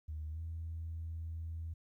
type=tone with pitch glide; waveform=sine; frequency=77.2 to 81.79 Hz; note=D#2 to E2; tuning=-13 to -13 cents; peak=-38 dBFS; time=0.08-1.74 s; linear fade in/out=10 ms; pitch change=+100 cents; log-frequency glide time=0.31-0.4 s; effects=tanh soft clip ceiling -34 dBFS + 13-bit

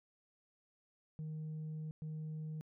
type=tone bursts at uneven times; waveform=sine; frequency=155.56 Hz; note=D#3; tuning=in tune; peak=-38 dBFS; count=2; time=1.19-1.91 / 2.02-2.61 s; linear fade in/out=0 ms; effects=tanh soft clip ceiling -39 dBFS

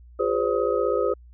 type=tone cluster; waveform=sine; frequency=354.3 / 410.4 / 510 / 566 / 1264 Hz; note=F4 / G#4 / C5 / C#5 / D#6; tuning=+25 / -21 / -44 / +36 / +27 cents; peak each=-29 / -25 / -24 / -29 / -30 dBFS; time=0.19-1.14 s; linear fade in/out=10 ms; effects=added 60 Hz sine -45 dBFS peak until 1.33 s

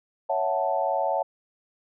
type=chord; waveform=sine; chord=F# minor seventh; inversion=second; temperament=equal with one note detuned; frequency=556 / 659.3 / 740 / 880 Hz; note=C#5 / E5 / F#5 / A5; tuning=+5 / 0 / 0 / 0 cents; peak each=-28 dBFS; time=0.29-1.23 s; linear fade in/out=10 ms; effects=none

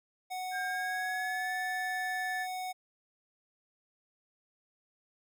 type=tone; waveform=square; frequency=740 Hz; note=F#5; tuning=in tune; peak=-36 dBFS; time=0.3-2.73 s; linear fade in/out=20 ms
type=tone with pitch glide; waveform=sine; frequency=1606 to 1751.4 Hz; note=G6 to A6; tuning=+41 to -8 cents; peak=-34 dBFS; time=0.51-2.47 s; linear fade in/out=50 ms; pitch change=+151 cents; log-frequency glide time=0.67-1.52 s
effects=none

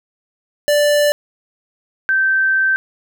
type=tone pair in turn; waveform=square / sine; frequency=587 / 1554 Hz; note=D5 / G6; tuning=-1 / -16 cents; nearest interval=octave + perfect fourth; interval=1685 cents; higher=second; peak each=-12 dBFS; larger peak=neither; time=0.68-1.12 / 2.09-2.76 s; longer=second; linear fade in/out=0 ms; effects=none

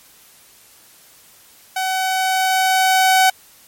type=tone with level ramp; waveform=sawtooth; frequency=754 Hz; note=F#5; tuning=32 cents sharp; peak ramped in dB=-15 to -6 dBFS; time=1.76-3.3 s; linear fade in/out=5 ms; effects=white hiss -48 dBFS RMS until 3.67 s + MP3 64 kbps

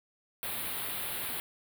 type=band-stop noise; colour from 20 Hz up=white; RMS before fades=-36 dBFS; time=0.43-1.4 s; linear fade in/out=0 ms; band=4100 to 9400 Hz; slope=48 dB/octave; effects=none

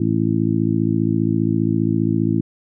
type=harmonic tone; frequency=55 Hz; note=A1; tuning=in tune; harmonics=2 / 3 / 4 / 5 / 6; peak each=-22 / -22 / -22 / -22 / -22 dBFS; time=0-2.41 s; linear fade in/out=5 ms; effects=none

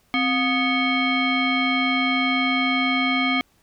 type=tone with frequency modulation; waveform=sine; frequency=1240 Hz; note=D#6; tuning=6 cents flat; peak=-18 dBFS; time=0.14-3.41 s; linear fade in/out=0 ms; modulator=978 Hz; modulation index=1.8; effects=pink hiss -62 dBFS RMS until 3.62 s

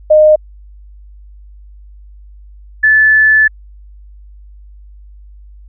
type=tone pair in turn; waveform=sine; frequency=614 / 1740.1 Hz; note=D#5 / A6; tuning=-23 / -20 cents; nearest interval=octave + tritone; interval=1803 cents; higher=second; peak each=-3 / -5 dBFS; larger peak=first; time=0.1-0.36 / 2.83-3.48 s; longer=second; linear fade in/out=10 ms; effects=added 50 Hz sine -34 dBFS peak until 5.68 s

